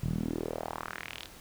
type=tone with band-pass filter sweep; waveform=sawtooth; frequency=40 Hz; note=D#1; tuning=49 cents sharp; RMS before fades=-36 dBFS; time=0.02-1.27 s; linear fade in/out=20 ms; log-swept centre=130 to 4000 Hz; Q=2.9; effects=pink hiss -51 dBFS RMS until 1.4 s